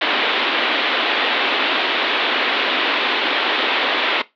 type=band-pass noise; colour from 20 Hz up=white; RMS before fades=-19 dBFS; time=0.01-4.22 s; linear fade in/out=5 ms; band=250 to 3700 Hz; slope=48 dB/octave; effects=noise-tail reverb RT60 0.2 s tail -18 dB re dry